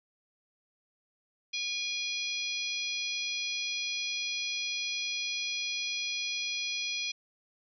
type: harmonic tone with a mistuned harmonic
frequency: 830.6 Hz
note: G#5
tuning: in tune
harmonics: 3 / 4 / 5 / 6 / 7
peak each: -35 / -37 / -39 / -41 / -42 dBFS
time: 1.53-7.12 s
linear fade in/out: 10 ms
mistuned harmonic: 3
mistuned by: -36 cents
effects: none